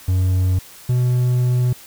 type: tone pair in turn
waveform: triangle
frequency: 92.3 / 124.31 Hz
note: F#2 / B2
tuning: -4 / +12 cents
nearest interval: perfect fourth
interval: 516 cents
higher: second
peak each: -12 dBFS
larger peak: neither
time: 0.08-0.59 / 0.89-1.73 s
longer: second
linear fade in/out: 5 ms
effects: white hiss -42 dBFS RMS until 1.86 s